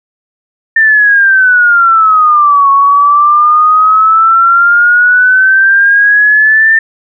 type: exponential two-way sweep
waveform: sine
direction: down then up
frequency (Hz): 1800 to 1104 to 1800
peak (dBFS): -3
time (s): 0.76-6.79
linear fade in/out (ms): 5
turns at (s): 2.7
effects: none